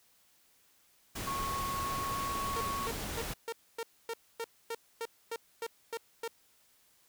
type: noise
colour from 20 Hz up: pink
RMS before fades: -39 dBFS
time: 1.15-3.34 s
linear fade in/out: 10 ms
type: tone with pitch glide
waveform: sine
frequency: 1100 to 1108.3 Hz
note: C#6 to C#6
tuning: -14 to -1 cents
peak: -34 dBFS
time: 1.27-2.87 s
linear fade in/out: 2 ms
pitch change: +13 cents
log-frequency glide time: 1.98-2.31 s
type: tone bursts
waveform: sawtooth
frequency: 459.2 Hz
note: A#4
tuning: 26 cents flat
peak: -31 dBFS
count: 13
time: 2.56-6.278 s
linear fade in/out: 2 ms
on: 46 ms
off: 260 ms
effects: white hiss -67 dBFS RMS until 7.08 s